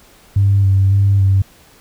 sine tone with vibrato, 98 Hz, G2, in tune, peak -8 dBFS, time 0.36-1.42 s, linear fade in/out 5 ms, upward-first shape square, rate 1.8 Hz, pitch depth 22 cents each way, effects tanh soft clip ceiling -4 dBFS + pink hiss -47 dBFS RMS until 1.8 s

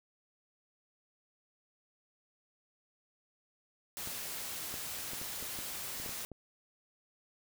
white noise, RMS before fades -41 dBFS, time 3.97-6.25 s, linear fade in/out 0 ms
clicks, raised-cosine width 2 ms, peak -33 dBFS, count 10, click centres 4.074 / 4.741 / 5.134 / 5.215 / 5.426 / 5.589 / 6 / 6.062 / 6.093 / 6.317 s
effects none

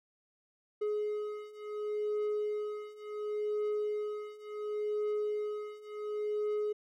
triangle beating tone pair, 420.3 / 421 Hz, G#4 / G#4, +21 / +24 cents, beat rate 0.7 Hz, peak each -35 / -33 dBFS, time 0.81-6.73 s, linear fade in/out 10 ms, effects none

